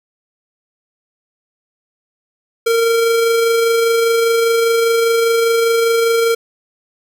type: tone with amplitude modulation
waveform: square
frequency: 460 Hz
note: A#4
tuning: 23 cents flat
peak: -11 dBFS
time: 2.66-6.35 s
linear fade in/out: 10 ms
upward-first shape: sine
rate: 25 Hz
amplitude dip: 25%
effects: none

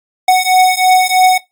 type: beating tone pair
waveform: square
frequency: 740 / 743.1 Hz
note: F#5 / F#5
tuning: 0 / +7 cents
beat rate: 3.1 Hz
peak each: -11 dBFS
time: 0.28-1.38 s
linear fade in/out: 5 ms
effects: noise-tail reverb RT60 0.2 s tail -20 dB re dry + AAC 64 kbps

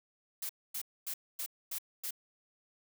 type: noise bursts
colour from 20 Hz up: blue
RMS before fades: -38 dBFS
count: 6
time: 0.42-2.108 s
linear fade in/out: 5 ms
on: 73 ms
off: 250 ms
effects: none

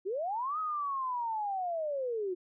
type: linear two-way sweep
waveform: sine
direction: up then down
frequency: 349.2 to 1279 to 349.2 Hz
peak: -31 dBFS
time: 0.05-2.35 s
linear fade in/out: 20 ms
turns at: 0.59 s
effects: none

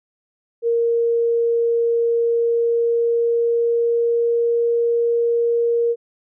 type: tone with pitch glide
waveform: sine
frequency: 466.2 to 468.9 Hz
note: A#4 to A#4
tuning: 0 to +10 cents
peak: -15 dBFS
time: 0.62-5.96 s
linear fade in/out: 50 ms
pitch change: +10 cents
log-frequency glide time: 2.11-4.61 s
effects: none

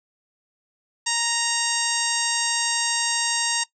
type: harmonic tone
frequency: 932.3 Hz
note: A#5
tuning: in tune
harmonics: 1 / 2 / 3 / 4 / 5 / 6 / 7 / 8 / 9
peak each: -30 / -30 / -30 / -30 / -30 / -30 / -30 / -30 / -30 dBFS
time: 1.06-3.64 s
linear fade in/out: 10 ms
effects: noise-tail reverb RT60 0.1 s tail -19 dB re dry

